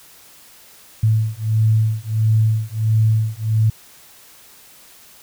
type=beating tone pair; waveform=sine; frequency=109.2 / 110.7 Hz; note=A2 / A2; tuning=-13 / +11 cents; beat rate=1.5 Hz; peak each=-17 dBFS; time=1.03-3.7 s; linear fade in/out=5 ms; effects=white hiss -46 dBFS RMS until 5.22 s